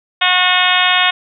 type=harmonic tone; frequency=363.7 Hz; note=F#4; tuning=30 cents flat; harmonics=2 / 3 / 4 / 5 / 6 / 7 / 8 / 9 / 10; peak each=-19 / -19 / -19 / -19 / -19 / -19 / -19 / -19 / -19 dBFS; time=0.21-1.11 s; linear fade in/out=10 ms; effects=none

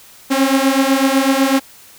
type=beating tone pair; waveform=sawtooth; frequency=265.8 / 273.8 Hz; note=C4 / C#4; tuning=+27 / -21 cents; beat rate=8 Hz; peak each=-11 dBFS; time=0.3-1.6 s; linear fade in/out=20 ms; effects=white hiss -43 dBFS RMS until 1.98 s

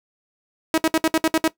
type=tone bursts; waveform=sawtooth; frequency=320.4 Hz; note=E4; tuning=49 cents flat; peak=-11 dBFS; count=8; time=0.74-1.478 s; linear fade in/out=0 ms; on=38 ms; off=62 ms; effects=noise-tail reverb RT60 0.1 s tail -17 dB re dry

